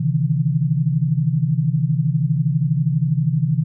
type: tone cluster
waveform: sine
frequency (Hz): 131.7 / 151.2 / 163.7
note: C3 / D#3 / E3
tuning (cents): +12 / -49 / -12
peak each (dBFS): -20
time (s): 0-3.64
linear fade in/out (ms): 10
effects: none